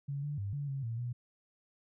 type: tone with pitch steps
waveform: sine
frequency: 140.7 / 146.3 / 99.9 / 143.2 / 136.6 / 114.8 / 121.6 Hz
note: C#3 / D3 / G2 / D3 / C#3 / A#2 / B2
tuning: +26 / -6 / +33 / -43 / -25 / -26 / -26 cents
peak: -34 dBFS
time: 0.08-1.13 s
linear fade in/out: 10 ms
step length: 150 ms
effects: none